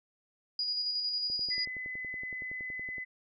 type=tone with tremolo; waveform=sine; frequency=4894 Hz; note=D#8; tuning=29 cents flat; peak=-29 dBFS; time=0.59-1.65 s; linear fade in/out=2 ms; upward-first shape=square; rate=11 Hz; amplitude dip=30%
type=click train; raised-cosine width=2 ms; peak=-36 dBFS; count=19; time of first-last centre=1.3-2.982 s; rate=10.7 Hz
type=tone; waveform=sine; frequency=2017 Hz; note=B6; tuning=36 cents sharp; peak=-36 dBFS; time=1.5-3.05 s; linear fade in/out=20 ms
effects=none